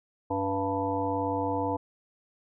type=harmonic tone with a mistuned harmonic; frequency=98 Hz; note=G2; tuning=in tune; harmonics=1 / 3 / 5 / 7 / 9 / 10; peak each=-36 / -32 / -32 / -35 / -32 / -36 dBFS; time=0.3-1.77 s; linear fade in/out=10 ms; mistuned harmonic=3; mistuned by=-37 cents; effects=none